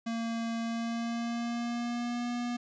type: tone with pitch glide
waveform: square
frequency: 229.4 to 241.4 Hz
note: A#3 to B3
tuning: -28 to -39 cents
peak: -32 dBFS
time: 0.06-2.57 s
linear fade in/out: 10 ms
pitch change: +89 cents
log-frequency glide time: 0.61-2.3 s
effects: resampled to 16000 Hz + 12-bit